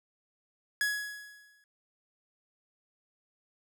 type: tone with exponential decay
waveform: 45% pulse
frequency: 1678 Hz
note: G#6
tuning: 17 cents sharp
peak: -25 dBFS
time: 0.81-1.64 s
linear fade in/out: 1 ms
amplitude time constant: 180 ms
effects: none